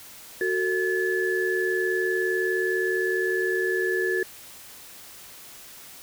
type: tone cluster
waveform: sine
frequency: 370.2 / 449.9 / 1725 Hz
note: F#4 / A4 / A6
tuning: +1 / +39 / -35 cents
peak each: -25 / -30 / -26 dBFS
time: 0.41-4.23 s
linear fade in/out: 2 ms
effects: white hiss -45 dBFS RMS until 6.02 s